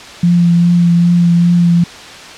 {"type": "tone with vibrato", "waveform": "sine", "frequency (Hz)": 172.7, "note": "F3", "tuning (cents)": -19, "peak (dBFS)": -6, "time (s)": [0.23, 1.84], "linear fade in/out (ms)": 5, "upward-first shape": "triangle", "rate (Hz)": 2.5, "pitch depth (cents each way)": 19, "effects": ["white hiss -31 dBFS RMS until 2.37 s", "low-pass 5000 Hz 12 dB/octave"]}